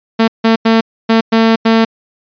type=tone bursts at uneven times; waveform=sawtooth; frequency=225 Hz; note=A3; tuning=39 cents sharp; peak=-3 dBFS; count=6; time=0.19-0.28 / 0.44-0.56 / 0.65-0.81 / 1.09-1.21 / 1.32-1.56 / 1.65-1.85 s; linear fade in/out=10 ms; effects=resampled to 11025 Hz